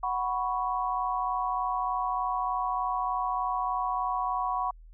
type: chord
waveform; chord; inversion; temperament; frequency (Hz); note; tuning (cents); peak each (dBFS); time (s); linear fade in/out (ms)
sine; F# suspended fourth; none; just; 740 / 986.7 / 1110; F#5 / B5 / C#6; 0 / -2 / +2; -31 / -31 / -31; 0.03-4.71; 5
effects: added 40 Hz sine -47 dBFS peak until 4.93 s